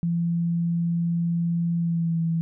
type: tone with pitch glide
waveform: sine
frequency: 169.7 to 165.06 Hz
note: F3 to E3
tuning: -49 to +3 cents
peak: -21 dBFS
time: 0.03-2.41 s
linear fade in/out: 0 ms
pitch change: -48 cents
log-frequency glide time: 1.77-2.2 s
effects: none